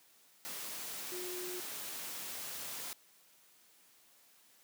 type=tone in noise; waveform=sine; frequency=360.6 Hz; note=F#4; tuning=45 cents flat; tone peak=-42 dBFS; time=1.12-1.6 s; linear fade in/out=0 ms; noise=white; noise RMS=-43 dBFS; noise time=0.45-2.93 s; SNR=-2 dB; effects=white hiss -65 dBFS RMS until 4.63 s + high-pass 150 Hz 12 dB/octave